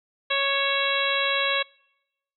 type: harmonic tone with a mistuned harmonic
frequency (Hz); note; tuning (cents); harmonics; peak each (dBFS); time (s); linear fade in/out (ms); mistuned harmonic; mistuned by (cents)
554.4; C#5; 0; 1 / 2 / 3 / 4 / 5 / 6 / 7; -29 / -29 / -29 / -29 / -29 / -29 / -29; 0.3-1.63; 10; 5; -36
effects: noise-tail reverb RT60 0.9 s tail -26 dB re dry